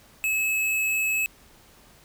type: tone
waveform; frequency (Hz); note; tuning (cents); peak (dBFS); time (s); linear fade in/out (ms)
square; 2587; E7; -33; -23; 0.24-1.26; 0
effects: pink hiss -54 dBFS RMS until 2.04 s